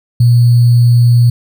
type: tone with sample-and-hold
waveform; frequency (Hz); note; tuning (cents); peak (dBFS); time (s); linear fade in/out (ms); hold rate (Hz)
sine; 120; B2; -49; -4; 0.2-1.3; 5; 4410
effects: none